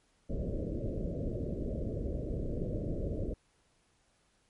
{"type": "low-pass noise", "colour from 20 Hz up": "pink", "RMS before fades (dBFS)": -35, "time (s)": [0.29, 3.34], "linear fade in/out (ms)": 10, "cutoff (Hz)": 620, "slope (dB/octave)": 96, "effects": ["pink hiss -71 dBFS RMS until 4.49 s", "MP3 48 kbps"]}